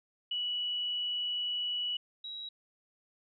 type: tone pair in turn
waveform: sine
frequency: 2943 / 3862 Hz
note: F#7 / B7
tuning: -10 / -39 cents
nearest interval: perfect fourth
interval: 471 cents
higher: second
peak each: -31 / -39 dBFS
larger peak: first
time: 0.31-1.97 / 2.24-2.49 s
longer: first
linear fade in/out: 5 ms
effects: none